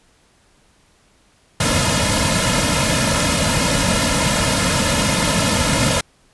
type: noise with comb filter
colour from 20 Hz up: pink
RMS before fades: -17 dBFS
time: 1.6-6.01 s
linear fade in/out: 5 ms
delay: 2.6 ms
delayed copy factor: -0.9
effects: pink hiss -56 dBFS RMS until 6.33 s + resampled to 24000 Hz